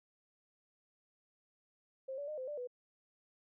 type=tone with pitch steps; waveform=sine; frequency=530 / 573 / 609 / 516 / 590 / 494.3 Hz; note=C5 / D5 / D#5 / C5 / D5 / B4; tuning=+22 / -43 / -37 / -24 / +8 / +1 cents; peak=-39 dBFS; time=2.08-2.674 s; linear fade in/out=10 ms; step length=99 ms; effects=none